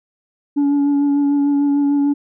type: tone with vibrato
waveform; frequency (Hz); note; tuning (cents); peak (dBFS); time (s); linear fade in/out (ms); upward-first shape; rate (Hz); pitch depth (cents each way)
sine; 284.9; C#4; +48; -10; 0.56-2.14; 20; sine; 6.7; 17
effects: tanh soft clip ceiling -12 dBFS